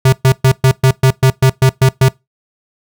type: tone bursts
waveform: square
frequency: 131.6 Hz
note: C3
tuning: 10 cents sharp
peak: -6 dBFS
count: 11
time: 0.05-2.086 s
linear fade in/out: 5 ms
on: 76 ms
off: 120 ms
effects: noise-tail reverb RT60 0.2 s tail -22 dB re dry